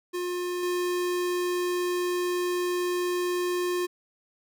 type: tone with level steps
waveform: square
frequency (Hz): 356.4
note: F4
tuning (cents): +35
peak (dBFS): -29 / -26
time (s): 0.13-3.87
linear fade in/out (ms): 20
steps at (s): 0.63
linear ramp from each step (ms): 2
effects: none